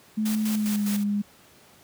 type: tone with pitch glide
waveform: sine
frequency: 215.7 to 204.8 Hz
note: A3 to G#3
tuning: -34 to -24 cents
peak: -22 dBFS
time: 0.17-1.22 s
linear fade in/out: 10 ms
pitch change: -90 cents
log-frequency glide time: 0.49-0.87 s
type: noise with tremolo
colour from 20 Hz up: white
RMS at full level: -34 dBFS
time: 0.25-1.04 s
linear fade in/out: 10 ms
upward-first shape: square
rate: 4.9 Hz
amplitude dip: 65%
effects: pink hiss -54 dBFS RMS until 1.83 s + high-pass 100 Hz 12 dB/octave